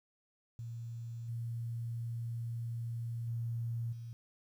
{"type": "tone with level steps", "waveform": "sine", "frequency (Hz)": 116.54, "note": "A#2", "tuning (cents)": 0, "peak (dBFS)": [-40, -36, -34, -42], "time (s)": [0.59, 4.13], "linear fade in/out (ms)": 0, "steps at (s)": [1.28, 3.27, 3.92], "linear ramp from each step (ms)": 10, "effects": ["11-bit"]}